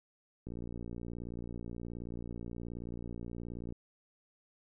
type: click train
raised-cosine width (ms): 3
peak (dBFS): -30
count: 192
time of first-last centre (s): 0.47-3.724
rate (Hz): 58.7
effects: none